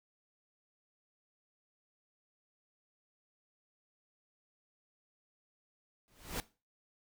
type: noise with exponential growth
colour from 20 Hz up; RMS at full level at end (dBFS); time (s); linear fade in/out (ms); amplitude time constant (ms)
pink; -34; 6.08-6.4; 0; 69
effects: noise-tail reverb RT60 0.3 s tail -18 dB re dry